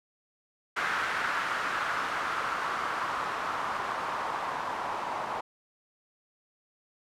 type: noise with low-pass filter sweep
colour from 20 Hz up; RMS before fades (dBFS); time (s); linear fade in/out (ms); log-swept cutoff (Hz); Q
blue; -32; 0.76-5.41; 10; 1500 to 930; 2.6
effects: none